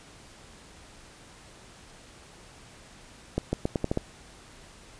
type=accelerating click train; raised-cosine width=2 ms; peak=-12 dBFS; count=7; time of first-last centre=3.38-3.974 s; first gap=150 ms; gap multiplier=0.83; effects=pink hiss -51 dBFS RMS until 4.99 s + resampled to 22050 Hz